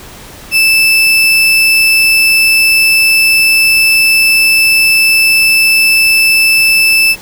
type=tone; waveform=35% pulse; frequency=2637 Hz; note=E7; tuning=in tune; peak=-4 dBFS; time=0.51-7.16 s; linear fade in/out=50 ms; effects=pink hiss -32 dBFS RMS until 7.21 s